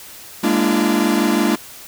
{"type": "chord", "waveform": "45% pulse", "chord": "Bb dominant seventh", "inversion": "third", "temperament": "equal with one note detuned", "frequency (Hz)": [207.7, 233.1, 293.7, 340.5], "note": ["Ab3", "Bb3", "D4", "F4"], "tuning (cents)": [0, 0, 0, -44], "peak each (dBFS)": -20, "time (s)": [0.43, 1.56], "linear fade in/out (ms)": 10, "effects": ["white hiss -38 dBFS RMS until 1.87 s"]}